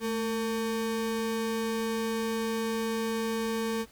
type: ring-modulated tone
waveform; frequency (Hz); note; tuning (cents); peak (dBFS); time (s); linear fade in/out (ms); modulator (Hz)
square; 338; E4; +43; -26; 0-3.86; 50; 118
effects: added 60 Hz sine -61 dBFS peak until 3.91 s + pink hiss -57 dBFS RMS until 3.91 s